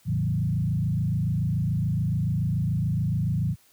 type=tone with frequency modulation; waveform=sine; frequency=135.8 Hz; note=C#3; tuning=35 cents flat; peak=-22 dBFS; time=0.05-3.56 s; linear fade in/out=50 ms; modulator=27 Hz; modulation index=1.6; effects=white hiss -60 dBFS RMS until 3.72 s